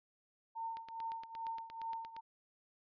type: tone with tremolo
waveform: sine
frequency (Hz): 908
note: A#5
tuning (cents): -46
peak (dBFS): -37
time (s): 0.55-2.21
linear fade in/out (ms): 20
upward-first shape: triangle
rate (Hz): 2.4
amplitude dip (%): 85
type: click train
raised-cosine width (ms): 0.2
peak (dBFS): -34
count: 13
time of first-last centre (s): 0.77-2.165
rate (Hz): 8.6
effects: resampled to 11025 Hz